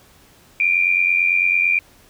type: tone pair together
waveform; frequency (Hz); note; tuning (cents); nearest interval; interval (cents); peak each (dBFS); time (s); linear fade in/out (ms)
sine; 2349 / 2438; D7 / D#7; 0 / -36; minor second; 64; -17; 0.6-1.79; 2
effects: pink hiss -51 dBFS RMS until 2.09 s